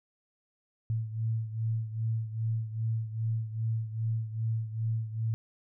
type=beating tone pair; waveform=sine; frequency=111.4 / 113.9 Hz; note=A2 / A#2; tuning=+22 / -40 cents; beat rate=2.5 Hz; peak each=-30 / -35 dBFS; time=0.9-5.34 s; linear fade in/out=0 ms; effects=none